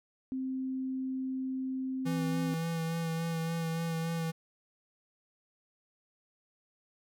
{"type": "tone", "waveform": "sine", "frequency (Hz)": 261.6, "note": "C4", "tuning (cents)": 0, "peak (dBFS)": -32, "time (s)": [0.32, 2.54], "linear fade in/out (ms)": 0}
{"type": "tone with vibrato", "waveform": "square", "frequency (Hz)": 164.81, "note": "E3", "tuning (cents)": 0, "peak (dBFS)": -32, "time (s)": [2.05, 4.32], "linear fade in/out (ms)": 20, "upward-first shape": "sine", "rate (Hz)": 3.5, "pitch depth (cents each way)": 20}
{"effects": []}